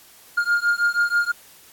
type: beating tone pair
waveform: triangle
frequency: 1411 / 1417.2 Hz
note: F6 / F6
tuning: +17 / +25 cents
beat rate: 6.2 Hz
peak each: -19 dBFS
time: 0.37-1.32 s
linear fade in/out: 10 ms
effects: white hiss -49 dBFS RMS until 1.72 s + AAC 64 kbps